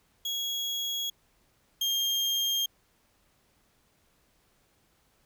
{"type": "tone pair in turn", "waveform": "35% pulse", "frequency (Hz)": [3322, 3213], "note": ["G#7", "G7"], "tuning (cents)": [0, 42], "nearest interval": "minor second", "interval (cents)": 58, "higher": "first", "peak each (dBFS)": [-28, -24], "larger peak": "second", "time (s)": [[0.25, 1.1], [1.81, 2.66]], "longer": "neither", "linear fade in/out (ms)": 5, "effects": ["pink hiss -68 dBFS RMS until 5.25 s"]}